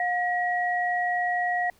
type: tone pair together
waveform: sine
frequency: 714.7 / 1908 Hz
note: F5 / A#6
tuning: +40 / +40 cents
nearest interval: octave + perfect fourth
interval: 1700 cents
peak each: -25 / -27 dBFS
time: 0-1.7 s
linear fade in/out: 2 ms
effects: pink hiss -61 dBFS RMS until 1.79 s